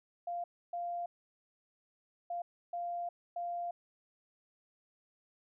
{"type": "tone bursts at uneven times", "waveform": "sine", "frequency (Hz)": 696, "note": "F5", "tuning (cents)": -6, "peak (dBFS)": -35, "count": 5, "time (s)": [[0.27, 0.44], [0.73, 1.06], [2.3, 2.42], [2.73, 3.09], [3.36, 3.71]], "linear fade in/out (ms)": 5, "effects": []}